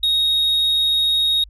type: tone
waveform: sine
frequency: 3753 Hz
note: A#7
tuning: 11 cents sharp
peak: -12 dBFS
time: 0.03-1.44 s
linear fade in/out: 5 ms
effects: tanh soft clip ceiling -14 dBFS + added 50 Hz sine -40 dBFS peak until 1.49 s